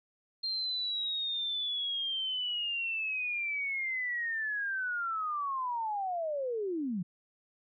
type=linear sweep; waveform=sine; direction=down; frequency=4200 to 164.81 Hz; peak=-31 dBFS; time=0.43-7.03 s; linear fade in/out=10 ms; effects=none